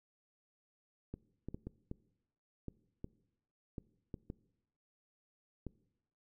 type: clicks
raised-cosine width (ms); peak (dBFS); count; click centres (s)
3; -29; 11; 1.14 / 1.486 / 1.545 / 1.67 / 1.914 / 2.683 / 3.044 / 3.782 / 4.142 / 4.301 / 5.667
effects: noise-tail reverb RT60 0.9 s tail -21 dB re dry